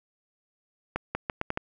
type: accelerating click train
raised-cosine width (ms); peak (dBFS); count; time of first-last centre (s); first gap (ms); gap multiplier
0.5; -13; 6; 0.96-1.574; 190; 0.78
effects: none